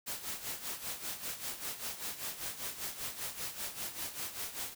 white noise with tremolo, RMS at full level -38 dBFS, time 0.06-4.75 s, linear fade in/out 20 ms, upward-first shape sine, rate 5.1 Hz, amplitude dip 70%, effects none

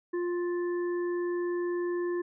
harmonic tone, 350.9 Hz, F4, 8 cents sharp, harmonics 1 / 3 / 5, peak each -28 / -43 / -44 dBFS, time 0.13-2.22 s, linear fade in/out 10 ms, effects none

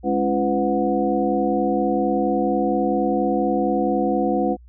sine tone cluster, 206.7 / 277.3 / 341.6 / 503 / 732 Hz, G#3 / C#4 / F4 / B4 / F#5, -8 / +1 / -38 / +32 / -19 cents, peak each -24 dBFS, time 0.03-4.57 s, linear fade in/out 50 ms, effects added 60 Hz sine -43 dBFS peak until 4.68 s

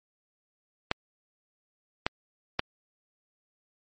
clicks, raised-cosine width 0.3 ms, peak -8 dBFS, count 3, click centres 0.914 / 2.065 / 2.594 s, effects MP3 32 kbps

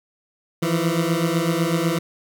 20% pulse beating tone pair, 162.8 / 170.8 Hz, E3 / F3, -21 / -38 cents, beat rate 8 Hz, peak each -17 dBFS, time 0.62-1.99 s, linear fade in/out 10 ms, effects none

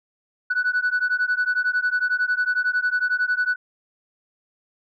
sine beating tone pair, 1478 / 1489 Hz, F#6 / F#6, -2 / +11 cents, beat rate 11 Hz, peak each -21 dBFS, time 0.5-3.56 s, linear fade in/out 10 ms, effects tanh soft clip ceiling -15 dBFS

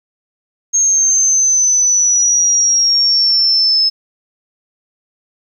sine exponential sweep, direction down, 6480 to 5200 Hz, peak -9 dBFS, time 0.73-3.9 s, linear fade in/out 20 ms, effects 8-bit

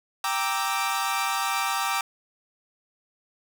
sawtooth chord, E half-diminished seventh, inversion first, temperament equal with one note detuned, 784 / 932.3 / 1174.7 / 1309.4 Hz, G5 / Bb5 / D6 / E6, 0 / 0 / 0 / -12 cents, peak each -26 / -27 / -25 / -28 dBFS, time 0.24-2.01 s, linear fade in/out 2 ms, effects none

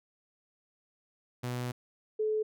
sawtooth / sine tone pair in turn, 123.47 / 431.2 Hz, B2 / A4, 0 / -35 cents, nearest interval octave + minor seventh, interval 2165 cents, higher second, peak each -29 / -27 dBFS, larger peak second, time 1.43-1.72 / 2.19-2.43 s, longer first, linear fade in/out 10 ms, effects none

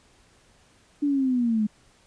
sine linear sweep, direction down, 293.7 to 207.7 Hz, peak -20 dBFS, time 1.02-1.67 s, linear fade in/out 10 ms, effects pink hiss -59 dBFS RMS until 2.06 s + resampled to 22050 Hz

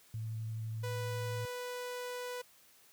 sine tone with vibrato, 111 Hz, A2, 16 cents sharp, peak -36 dBFS, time 0.14-1.45 s, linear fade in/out 0 ms, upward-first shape square, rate 12 Hz, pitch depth 8 cents each way
sawtooth tone, 493.9 Hz, B4, in tune, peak -35 dBFS, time 0.83-2.42 s, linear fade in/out 10 ms
effects white hiss -63 dBFS RMS until 2.92 s + high-pass 60 Hz 12 dB/octave

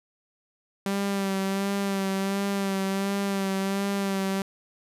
sawtooth tone with vibrato, 196 Hz, G3, in tune, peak -21 dBFS, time 0.86-4.42 s, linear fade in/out 2 ms, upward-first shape sine, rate 1.4 Hz, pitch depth 29 cents each way, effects resampled to 32000 Hz

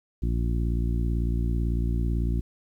harmonic tone, 58 Hz, A#1, 8 cents flat, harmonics 1 / 2 / 3 / 4 / 5 / 6, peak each -24 / -30 / -34 / -36 / -38 / -40 dBFS, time 0.22-2.41 s, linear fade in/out 10 ms, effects 10-bit

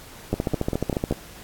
two click trains, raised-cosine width 2 ms, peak -9 / -11 dBFS, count 12 / 5, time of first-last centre 0.33-1.11 / 0.34-1.124 s, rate 14.1 / 5.1 Hz, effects pink hiss -44 dBFS RMS until 1.43 s + AAC 64 kbps

